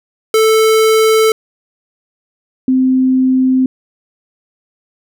square / sine tone pair in turn, 440 / 259.2 Hz, A4 / C4, 0 / -16 cents, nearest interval major sixth, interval 916 cents, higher first, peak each -8 dBFS, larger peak neither, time 0.34-1.32 / 2.68-3.66 s, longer neither, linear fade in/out 2 ms, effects none

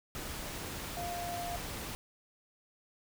sine tone in noise, 698.5 Hz, F5, in tune, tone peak -37 dBFS, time 0.97-1.56 s, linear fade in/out 0 ms, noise pink, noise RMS -41 dBFS, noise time 0.15-1.95 s, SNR +1 dB, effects none

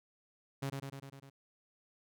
sawtooth tone with echo, 137.3 Hz, C#3, 16 cents flat, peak -31 dBFS, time 0.62-0.7 s, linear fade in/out 10 ms, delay 100 ms, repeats 6, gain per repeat -3 dB, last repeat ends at 1.3 s, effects none

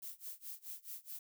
violet noise with tremolo, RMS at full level -45 dBFS, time 0.02-1.19 s, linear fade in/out 5 ms, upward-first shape sine, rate 4.7 Hz, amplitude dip 95%, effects none

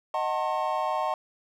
triangle chord, D# diminished seventh, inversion none, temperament just, 622.3 / 746.7 / 896 / 1075.3 Hz, D#5 / F#5 / A5 / C6, 0 / +16 / +31 / +47 cents, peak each -29 dBFS, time 0.14-1.14 s, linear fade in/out 2 ms, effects none

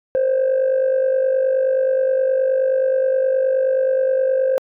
sine tone with amplitude modulation, 525 Hz, C5, 6 cents sharp, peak -10 dBFS, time 0.15-4.58 s, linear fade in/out 0 ms, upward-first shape sine, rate 49.5 Hz, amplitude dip 65%, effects tanh soft clip ceiling -11 dBFS

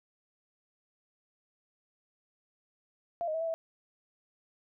sine tone with pitch steps, 686 / 623 / 647 / 660 / 653 Hz, F5 / D#5 / E5 / E5 / E5, -31 / +2 / -32 / +2 / -17 cents, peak -30 dBFS, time 3.21-3.54 s, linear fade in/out 0 ms, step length 66 ms, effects none

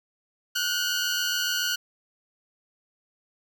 15% pulse tone pair together, 1438 / 1525 Hz, F#6 / G6, -50 / -48 cents, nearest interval minor second, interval 102 cents, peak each -20 / -22 dBFS, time 0.55-1.76 s, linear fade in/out 10 ms, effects none

